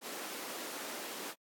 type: high-pass noise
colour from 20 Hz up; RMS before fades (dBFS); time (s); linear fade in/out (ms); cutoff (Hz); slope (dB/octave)
pink; -43; 0.01-1.35; 50; 270; 24
effects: AAC 64 kbps